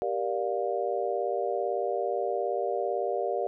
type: chord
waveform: sine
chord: G minor seventh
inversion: none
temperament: just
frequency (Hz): 392 / 470.4 / 588 / 705.6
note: G4 / Bb4 / D5 / F5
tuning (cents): 0 / +16 / +2 / +18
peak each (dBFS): -32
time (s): 0.02-3.47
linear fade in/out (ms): 0
effects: none